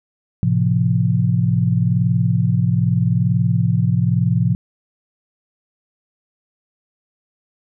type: chord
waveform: sine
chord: F major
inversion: first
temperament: equal with one note detuned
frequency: 110 / 130.81 / 172.31 Hz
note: A2 / C3 / F3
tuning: 0 / 0 / -23 cents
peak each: -18 dBFS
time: 0.43-4.55 s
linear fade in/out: 0 ms
effects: none